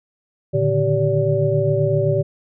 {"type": "tone cluster", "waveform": "sine", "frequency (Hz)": [113.5, 144.7, 152.4, 388.8, 575], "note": ["A#2", "D3", "D#3", "G4", "D5"], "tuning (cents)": [-46, -25, -36, -14, -37], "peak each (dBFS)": [-22, -21, -26, -21, -20], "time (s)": [0.53, 2.23], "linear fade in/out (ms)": 20, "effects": []}